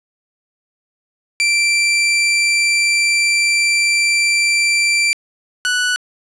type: tone pair in turn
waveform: sawtooth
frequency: 2349 / 1479.8 Hz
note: D7 / F#6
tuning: 0 / 0 cents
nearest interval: minor sixth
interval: 800 cents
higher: first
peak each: -9 / -11 dBFS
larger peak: first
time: 1.4-5.13 / 5.65-5.96 s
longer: first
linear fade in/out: 0 ms
effects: resampled to 22050 Hz + 8-bit